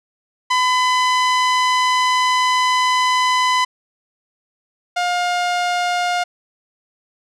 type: tone pair in turn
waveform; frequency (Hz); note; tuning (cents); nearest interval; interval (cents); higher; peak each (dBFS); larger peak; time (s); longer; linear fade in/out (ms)
sawtooth; 1007 / 710.2; B5 / F5; +33 / +29; tritone; 604; first; -10 / -13; first; 0.5-3.65 / 4.96-6.24; first; 10
effects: low-pass 6000 Hz 12 dB/octave